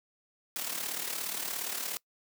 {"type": "noise with amplitude modulation", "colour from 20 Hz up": "white", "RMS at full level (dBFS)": -33, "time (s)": [0.56, 1.97], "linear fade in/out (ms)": 0, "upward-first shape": "sine", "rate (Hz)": 37.1, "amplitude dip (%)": 60, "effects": ["noise-tail reverb RT60 0.1 s tail -23 dB re dry", "high-pass 200 Hz 12 dB/octave"]}